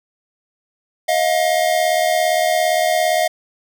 square tone pair together, 632.5 / 710 Hz, D#5 / F5, +28 / +28 cents, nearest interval major second, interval 200 cents, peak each -18 dBFS, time 1.08-3.28 s, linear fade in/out 10 ms, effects none

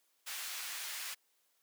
pink high-pass noise, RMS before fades -42 dBFS, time 0.26-1.15 s, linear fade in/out 20 ms, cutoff 1700 Hz, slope 12 dB/octave, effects white hiss -75 dBFS RMS until 1.62 s + high-pass 300 Hz 12 dB/octave

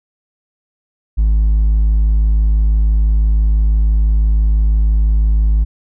triangle tone with hard clipping, 53 Hz, G#1, 36 cents sharp, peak -8 dBFS, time 1.17-5.65 s, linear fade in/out 20 ms, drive 1 dB, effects none

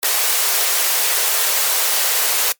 white high-pass noise, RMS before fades -17 dBFS, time 0.03-2.52 s, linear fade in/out 0 ms, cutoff 400 Hz, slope 48 dB/octave, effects noise-tail reverb RT60 0.1 s tail -19 dB re dry + MP3 96 kbps

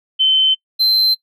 sine / triangle tone pair in turn, 3073 / 4102 Hz, G7 / C8, -35 / -35 cents, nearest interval perfect fourth, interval 500 cents, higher second, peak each -10 dBFS, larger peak neither, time 0.19-0.55 / 0.79-1.15 s, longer neither, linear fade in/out 20 ms, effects noise-tail reverb RT60 0.1 s tail -24 dB re dry

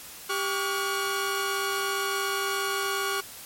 sawtooth tone cluster, 394.7 / 1127 / 1435 Hz, G4 / C#6 / F6, +12 / +28 / +47 cents, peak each -27 dBFS, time 0.29-3.21 s, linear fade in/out 10 ms, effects white hiss -43 dBFS RMS until 3.45 s + MP3 64 kbps

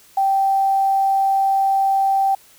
sine tone with quantisation, 780 Hz, G5, 9 cents flat, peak -14 dBFS, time 0.17-2.35 s, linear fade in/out 5 ms, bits 7, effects white hiss -50 dBFS RMS until 2.58 s

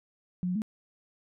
sine tone with pitch steps, 179.8 / 181 / 215.8 Hz, F#3 / F#3 / A3, -49 / -38 / -33 cents, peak -27 dBFS, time 0.43-0.619 s, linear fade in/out 0 ms, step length 63 ms, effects none

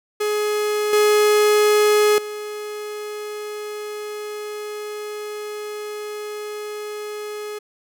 45% pulse tone with level steps, 420.3 Hz, G#4, 21 cents sharp, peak -19 / -13 / -28 dBFS, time 0.2-7.59 s, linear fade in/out 10 ms, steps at 0.93 / 2.18 s, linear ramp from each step 2 ms, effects none

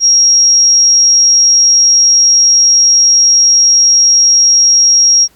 sine tone, 5610 Hz, F8, 7 cents sharp, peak -4 dBFS, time 0-5.28 s, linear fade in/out 50 ms, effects pink hiss -49 dBFS RMS until 5.35 s

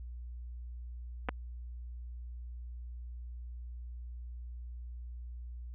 clicks, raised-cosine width 0.5 ms, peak -18 dBFS, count 2, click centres 1.287 / 1.291 s, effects added 60 Hz sine -41 dBFS peak until 5.74 s + resampled to 8000 Hz

